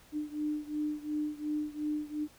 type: beating tone pair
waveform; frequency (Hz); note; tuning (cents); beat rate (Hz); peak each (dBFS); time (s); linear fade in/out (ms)
sine; 299.7 / 302.5; D4 / D#4; +35 / -49; 2.8; -34 / -36; 0.12-2.28; 50
effects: pink hiss -59 dBFS RMS until 2.38 s